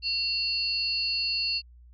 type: tone cluster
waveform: sine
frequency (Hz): 2741 / 4399 / 4785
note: F7 / C#8 / D8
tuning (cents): -33 / -14 / +32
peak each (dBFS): -32 / -27 / -34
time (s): 0.02-1.62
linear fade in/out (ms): 50
effects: added 60 Hz sine -49 dBFS peak until 1.93 s